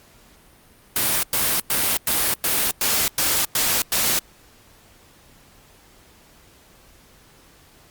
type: noise bursts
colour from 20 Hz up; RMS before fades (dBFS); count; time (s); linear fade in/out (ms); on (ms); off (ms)
white; -20; 9; 0.96-4.19; 2; 270; 100
effects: pink hiss -52 dBFS RMS until 7.9 s + Opus 48 kbps